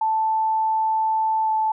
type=tone with pitch glide; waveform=sine; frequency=880 to 873.9 Hz; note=A5 to A5; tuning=0 to -12 cents; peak=-18 dBFS; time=0.01-1.72 s; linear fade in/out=5 ms; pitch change=-12 cents; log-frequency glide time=1.44-1.5 s; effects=none